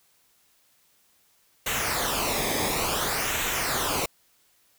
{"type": "noise with flanger", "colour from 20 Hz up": "pink", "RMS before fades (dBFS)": -27, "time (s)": [1.66, 4.06], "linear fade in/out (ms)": 5, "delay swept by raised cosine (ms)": [0.2, 0.71], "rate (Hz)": 0.57, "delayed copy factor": -0.65, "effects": ["white hiss -64 dBFS RMS until 4.78 s"]}